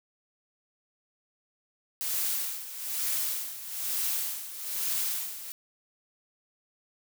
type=noise with tremolo; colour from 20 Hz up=blue; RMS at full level=-29 dBFS; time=2.01-5.52 s; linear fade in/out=0 ms; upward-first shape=sine; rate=1.1 Hz; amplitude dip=75%; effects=none